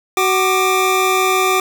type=tone pair together; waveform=25% pulse; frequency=375.1 / 1191 Hz; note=F#4 / D6; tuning=+24 / +24 cents; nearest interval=octave + minor sixth; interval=2000 cents; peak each=-12 dBFS; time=0.17-1.6 s; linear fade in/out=2 ms; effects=none